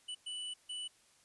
square tone bursts at uneven times, 2970 Hz, F#7, 6 cents sharp, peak -40 dBFS, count 3, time 0.08-0.15 / 0.26-0.54 / 0.69-0.88 s, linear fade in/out 10 ms, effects white hiss -67 dBFS RMS until 1.24 s + resampled to 24000 Hz

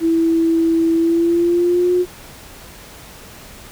sine tone with pitch glide, 329.3 to 359.1 Hz, E4 to F4, -2 to +48 cents, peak -12 dBFS, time 0-2.06 s, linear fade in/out 50 ms, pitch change +150 cents, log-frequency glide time 0.95-1.94 s, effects pink hiss -39 dBFS RMS until 3.71 s

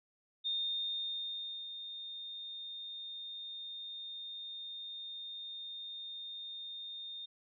sine tone with ADSR envelope, 3651 Hz, A#7, 37 cents flat, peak -32 dBFS, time 0.44-7.26 s, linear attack 27 ms, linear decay 1200 ms, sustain -10 dB, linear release 10 ms, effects none

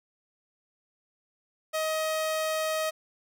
sawtooth tone, 630 Hz, D#5, 21 cents sharp, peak -23 dBFS, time 1.73-2.91 s, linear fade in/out 20 ms, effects none

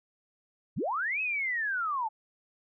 sine linear two-way sweep, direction up then down, 71.8 to 2593 to 835 Hz, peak -28 dBFS, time 0.76-2.09 s, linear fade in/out 20 ms, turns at 1.21 s, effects none

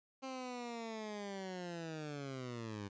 15% pulse linear sweep, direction down, 267 to 98 Hz, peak -36 dBFS, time 0.22-2.89 s, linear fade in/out 20 ms, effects resampled to 16000 Hz + 13-bit

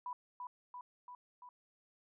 sine tone with echo, 987.8 Hz, B5, in tune, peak -39 dBFS, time 0.06-0.13 s, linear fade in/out 2 ms, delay 340 ms, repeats 4, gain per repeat -3 dB, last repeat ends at 1.49 s, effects none

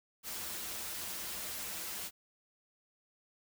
white noise with comb filter, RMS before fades -41 dBFS, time 0.23-2.11 s, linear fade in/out 50 ms, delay 7.3 ms, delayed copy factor -0.55, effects none

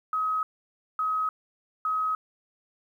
sine tone bursts, 1270 Hz, D#6, 35 cents sharp, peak -24 dBFS, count 3, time 0.13-2.15 s, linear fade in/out 2 ms, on 300 ms, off 560 ms, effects 10-bit

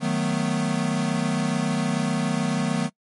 square chord, B dominant seventh, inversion first, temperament equal, 155.56 / 185 / 220 / 246.9 Hz, D#3 / F#3 / A3 / B3, 0 / 0 / 0 / 0 cents, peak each -28 dBFS, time 0-2.9 s, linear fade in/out 50 ms, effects noise-tail reverb RT60 0.1 s tail -24 dB re dry + MP3 48 kbps

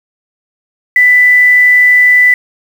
sine tone with quantisation, 1987 Hz, B6, 10 cents sharp, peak -3 dBFS, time 0.96-2.34 s, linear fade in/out 2 ms, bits 5, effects none

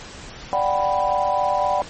sine chord, G major seventh, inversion second, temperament equal, 587.3 / 740 / 784 / 987.8 Hz, D5 / F#5 / G5 / B5, 0 / 0 / 0 / 0 cents, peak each -23 dBFS, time 0.53-1.82 s, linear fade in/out 0 ms, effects pink hiss -38 dBFS RMS until 1.89 s + MP3 32 kbps

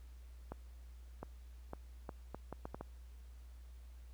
accelerating click train, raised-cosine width 1 ms, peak -29 dBFS, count 9, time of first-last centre 0.52-2.81 s, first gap 710 ms, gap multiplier 0.71, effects added 60 Hz sine -51 dBFS peak until 4.13 s + pink hiss -70 dBFS RMS until 4.13 s

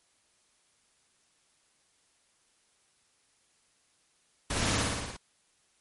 pink noise with echo, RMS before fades -31 dBFS, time 4.5-4.82 s, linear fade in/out 5 ms, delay 58 ms, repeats 6, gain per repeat -2 dB, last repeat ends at 5.168 s, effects white hiss -69 dBFS RMS until 5.8 s + MP3 48 kbps

